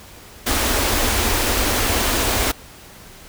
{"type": "band-stop noise", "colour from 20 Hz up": "pink", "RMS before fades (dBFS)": -19, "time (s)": [0.46, 2.52], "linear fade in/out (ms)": 10, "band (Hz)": [110, 210], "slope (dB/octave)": 96, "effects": ["pink hiss -42 dBFS RMS until 3.28 s"]}